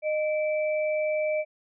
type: tone pair together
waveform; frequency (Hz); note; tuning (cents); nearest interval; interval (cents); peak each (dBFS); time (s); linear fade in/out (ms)
sine; 615 / 2322; D#5 / D7; -20 / -20; octave + major seventh; 2300; -24 / -34; 0.02-1.45; 50
effects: none